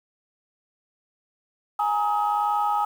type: chord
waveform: sine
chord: Ab suspended second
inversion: none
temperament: equal with one note detuned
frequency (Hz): 830.6 / 932.3 / 1267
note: Ab5 / Bb5 / Eb6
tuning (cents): 0 / 0 / +31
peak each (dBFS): -22 / -28 / -25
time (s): 1.79-2.85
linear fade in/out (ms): 5
effects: tanh soft clip ceiling -13 dBFS + 8-bit